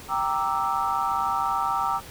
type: chord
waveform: sine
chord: E half-diminished seventh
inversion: first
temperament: equal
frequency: 784 / 932.3 / 1174.7 / 1318.5 Hz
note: G5 / Bb5 / D6 / E6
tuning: 0 / 0 / 0 / 0 cents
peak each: -28 dBFS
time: 0.08-2.01 s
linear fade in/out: 50 ms
effects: pink hiss -43 dBFS RMS until 2.1 s